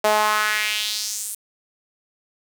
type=tone with high-pass filter sweep; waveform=sawtooth; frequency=212.4 Hz; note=G#3; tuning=39 cents sharp; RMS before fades=-22 dBFS; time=0.04-1.35 s; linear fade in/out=5 ms; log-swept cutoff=610 to 10000 Hz; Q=2.5; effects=7-bit